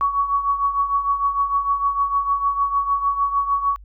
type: tone with tremolo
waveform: sine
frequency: 1123 Hz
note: C#6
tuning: 22 cents sharp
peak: -14 dBFS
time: 0.01-3.76 s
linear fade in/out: 0 ms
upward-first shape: triangle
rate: 6.6 Hz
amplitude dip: 75%
effects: added 50 Hz sine -40 dBFS peak until 3.84 s